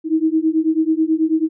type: beating tone pair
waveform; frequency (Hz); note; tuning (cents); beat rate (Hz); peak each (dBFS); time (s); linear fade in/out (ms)
sine; 313.9 / 323.1; D#4 / E4; +15 / -35; 9.2; -17; 0.04-1.49; 50
effects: none